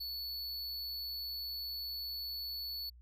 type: tone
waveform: square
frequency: 4435 Hz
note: C#8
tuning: in tune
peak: -39 dBFS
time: 0-2.9 s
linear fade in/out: 10 ms
effects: added 60 Hz sine -54 dBFS peak until 3.01 s